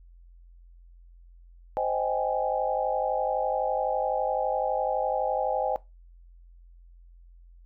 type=chord; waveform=sine; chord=Ab major seventh; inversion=first; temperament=just; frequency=519.1 / 623 / 778.7 / 830.6 Hz; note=C5 / Eb5 / G5 / Ab5; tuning=-14 / +2 / -12 / 0 cents; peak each=-30 dBFS; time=1.77-5.76 s; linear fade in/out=0 ms; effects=noise-tail reverb RT60 0.2 s tail -18 dB re dry + added 43 Hz sine -49 dBFS peak until 7.65 s